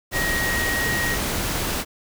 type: tone in noise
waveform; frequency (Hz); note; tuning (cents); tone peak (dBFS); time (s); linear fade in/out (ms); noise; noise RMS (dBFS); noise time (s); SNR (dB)
sine; 1887; A#6; +21; -23; 0.12-1.18; 50; pink; -25; 0.11-1.85; -1
effects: none